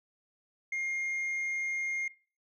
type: tone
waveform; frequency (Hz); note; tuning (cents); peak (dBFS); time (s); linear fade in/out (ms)
sine; 2126; C7; +27; -28; 0.72-2.08; 5
effects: noise-tail reverb RT60 0.4 s tail -21 dB re dry + tanh soft clip ceiling -30 dBFS